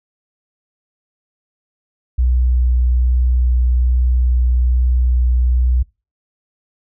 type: tone with vibrato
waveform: sine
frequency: 61.74 Hz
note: B1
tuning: in tune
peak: -11 dBFS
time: 2.18-5.83 s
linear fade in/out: 10 ms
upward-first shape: sine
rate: 1.2 Hz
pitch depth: 9 cents each way
effects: noise-tail reverb RT60 0.3 s tail -25 dB re dry